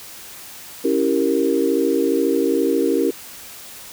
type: chord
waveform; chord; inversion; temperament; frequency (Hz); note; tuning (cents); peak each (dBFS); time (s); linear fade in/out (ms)
sine; C# diminished seventh; none; equal; 277.2 / 329.6 / 392 / 466.2; C#4 / E4 / G4 / Bb4; 0 / 0 / 0 / 0; -21; 0.84-3.11; 10
effects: white hiss -38 dBFS RMS until 3.92 s